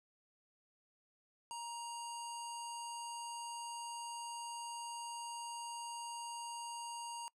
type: tone with low-pass filter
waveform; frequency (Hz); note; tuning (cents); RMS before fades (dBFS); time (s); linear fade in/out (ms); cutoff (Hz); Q
square; 940; A#5; +14; -45; 1.51-7.28; 0; 8600; 3.2
effects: noise-tail reverb RT60 0.1 s tail -23 dB re dry